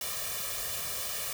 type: noise with comb filter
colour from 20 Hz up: white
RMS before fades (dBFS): -35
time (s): 0.01-1.33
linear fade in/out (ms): 2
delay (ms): 1.7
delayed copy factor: +1
effects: none